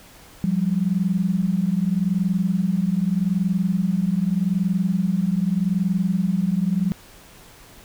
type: tone pair together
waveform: sine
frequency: 175.17 / 196 Hz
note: F3 / G3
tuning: +6 / 0 cents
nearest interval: major second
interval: 194 cents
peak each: -21 dBFS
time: 0.44-6.92 s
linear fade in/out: 0 ms
effects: pink hiss -47 dBFS RMS until 7.84 s